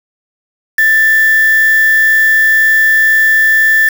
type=tone with quantisation; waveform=sine; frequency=1769 Hz; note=A6; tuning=9 cents sharp; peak=-6 dBFS; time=0.78-3.89 s; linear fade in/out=5 ms; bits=3; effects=none